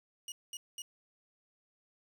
20% pulse tone bursts, 2893 Hz, F#7, 40 cents flat, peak -35 dBFS, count 3, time 0.28-0.82 s, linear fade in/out 2 ms, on 40 ms, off 210 ms, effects 11-bit

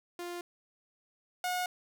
sawtooth tone pair in turn, 349.8 / 724.3 Hz, F4 / F#5, +3 / -37 cents, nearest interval octave + minor second, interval 1260 cents, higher second, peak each -34 / -27 dBFS, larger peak second, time 0.19-0.41 / 1.44-1.66 s, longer neither, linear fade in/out 2 ms, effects none

